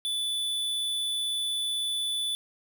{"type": "tone", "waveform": "square", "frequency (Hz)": 3478, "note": "A7", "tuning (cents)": -21, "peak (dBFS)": -28, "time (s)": [0.05, 2.35], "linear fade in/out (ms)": 0, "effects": []}